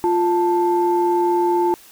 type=tone pair together; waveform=sine; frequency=350 / 882 Hz; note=F4 / A5; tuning=+4 / +4 cents; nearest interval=octave + major third; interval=1600 cents; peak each=-16 / -18 dBFS; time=0.04-1.74 s; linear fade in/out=0 ms; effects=tanh soft clip ceiling -7 dBFS + white hiss -46 dBFS RMS until 1.91 s